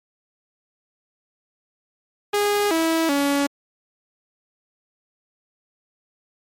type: tone with pitch steps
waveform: sawtooth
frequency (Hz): 410.9 / 325.9 / 282.6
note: G#4 / E4 / C#4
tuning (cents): -18 / -20 / +34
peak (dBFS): -14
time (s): 2.33-3.47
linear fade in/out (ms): 10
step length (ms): 380
effects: MP3 64 kbps